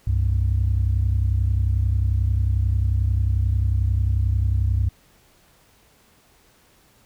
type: tone pair together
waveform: sine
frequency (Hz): 66.78 / 98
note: C2 / G2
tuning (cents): +36 / 0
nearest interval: perfect fifth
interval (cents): 664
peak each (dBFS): -19 / -19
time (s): 0.07-4.89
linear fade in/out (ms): 5
effects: tanh soft clip ceiling -12 dBFS + pink hiss -57 dBFS RMS until 7.05 s